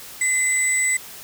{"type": "tone pair together", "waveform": "sine", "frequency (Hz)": [2037, 7939], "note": ["C7", "B8"], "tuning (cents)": [-47, 8], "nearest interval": "2 octaves", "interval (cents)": 2355, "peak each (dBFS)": -19, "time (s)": [0.21, 0.97], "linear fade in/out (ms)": 5, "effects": ["tanh soft clip ceiling -12 dBFS", "white hiss -39 dBFS RMS until 1.23 s"]}